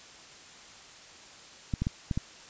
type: clicks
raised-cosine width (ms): 5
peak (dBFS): -16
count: 5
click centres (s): 1.738 / 1.82 / 1.869 / 2.112 / 2.175
effects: white hiss -50 dBFS RMS until 2.49 s + resampled to 16000 Hz